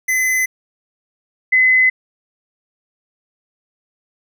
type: tone pair in turn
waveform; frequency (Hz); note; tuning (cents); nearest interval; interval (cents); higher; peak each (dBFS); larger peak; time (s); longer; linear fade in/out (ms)
square / sine; 2030 / 2030; B6 / B6; +47 / +47; unison; 0; neither; -15 / -9; second; 0.08-0.46 / 1.52-1.9; neither; 10
effects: none